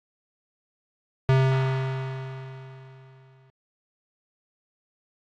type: tone with exponential decay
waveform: square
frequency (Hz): 132.4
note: C3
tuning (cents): +21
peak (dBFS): -16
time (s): 1.29-3.5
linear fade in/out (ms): 0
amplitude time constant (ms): 480
effects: low-pass 3000 Hz 12 dB/octave + AAC 32 kbps